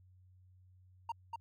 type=tone with echo; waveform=triangle; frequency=926 Hz; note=A#5; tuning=12 cents flat; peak=-33 dBFS; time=1.09-1.12 s; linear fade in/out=5 ms; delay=240 ms; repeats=1; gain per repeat=-3 dB; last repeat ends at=1.36 s; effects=added 92 Hz sine -60 dBFS peak until 1.4 s